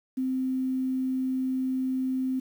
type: tone with quantisation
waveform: sine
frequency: 260 Hz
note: C4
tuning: 11 cents flat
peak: -25 dBFS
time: 0.17-2.4 s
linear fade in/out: 10 ms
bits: 9
effects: none